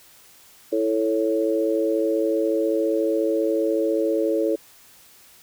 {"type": "chord", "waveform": "sine", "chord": "A major", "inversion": "second", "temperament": "equal", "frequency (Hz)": [329.6, 440, 554.4], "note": ["E4", "A4", "C#5"], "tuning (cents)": [0, 0, 0], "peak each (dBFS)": [-23, -23, -24], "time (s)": [0.72, 4.56], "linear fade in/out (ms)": 10, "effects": ["white hiss -51 dBFS RMS until 5.42 s"]}